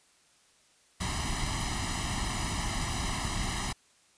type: noise with comb filter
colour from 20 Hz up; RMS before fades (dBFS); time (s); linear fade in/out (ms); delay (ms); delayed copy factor
pink; -32; 1-3.73; 10; 1; +0.85
effects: white hiss -64 dBFS RMS until 4.17 s + resampled to 22050 Hz